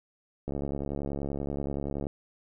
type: click train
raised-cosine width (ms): 2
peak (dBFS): -20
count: 113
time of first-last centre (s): 0.48-2.069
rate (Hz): 70.5
effects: none